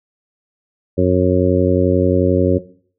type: harmonic tone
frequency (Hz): 91.3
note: F#2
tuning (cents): -23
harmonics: 1 / 2 / 3 / 4 / 5 / 6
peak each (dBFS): -18 / -18 / -18 / -18 / -18 / -18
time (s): 0.97-2.59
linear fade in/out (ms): 20
effects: noise-tail reverb RT60 0.5 s tail -17 dB re dry